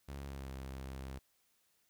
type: tone with pitch glide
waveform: sawtooth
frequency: 69.3 to 66.44 Hz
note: C#2 to C2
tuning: 0 to +27 cents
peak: -39 dBFS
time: 0.08-1.19 s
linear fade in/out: 10 ms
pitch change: -73 cents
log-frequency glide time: 0.25-0.5 s
effects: white hiss -75 dBFS RMS until 1.89 s